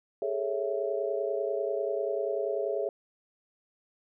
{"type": "chord", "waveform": "sine", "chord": "A major seventh", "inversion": "third", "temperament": "equal with one note detuned", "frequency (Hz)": [409.8, 440, 554.4, 659.3], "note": ["G#4", "A4", "C#5", "E5"], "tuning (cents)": [-23, 0, 0, 0], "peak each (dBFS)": [-32, -35, -33, -34], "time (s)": [0.22, 2.89], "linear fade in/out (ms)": 2, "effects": []}